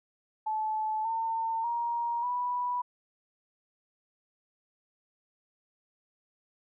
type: tone with pitch steps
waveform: sine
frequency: 867 / 903.8 / 942.2 / 982.2 Hz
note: A5 / A5 / A#5 / B5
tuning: -26 / +46 / +18 / -10 cents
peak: -28 dBFS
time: 0.46-2.82 s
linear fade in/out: 10 ms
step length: 590 ms
effects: none